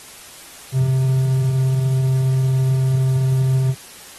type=tone; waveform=triangle; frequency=131.3 Hz; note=C3; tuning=6 cents sharp; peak=-12 dBFS; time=0.72-3.75 s; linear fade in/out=50 ms; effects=white hiss -40 dBFS RMS until 4.18 s + AAC 32 kbps